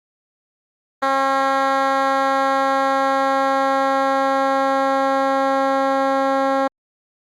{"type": "tone with band-pass filter sweep", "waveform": "10% pulse", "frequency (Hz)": 270.5, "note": "C#4", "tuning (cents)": -42, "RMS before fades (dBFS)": -18, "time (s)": [1.02, 6.68], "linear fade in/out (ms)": 10, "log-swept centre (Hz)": [1000, 560], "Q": 0.81, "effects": ["Opus 32 kbps"]}